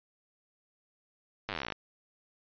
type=slowing click train; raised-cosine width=0.3 ms; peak=-18 dBFS; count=18; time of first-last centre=1.49-1.723 s; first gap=9 ms; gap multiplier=1.05; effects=resampled to 11025 Hz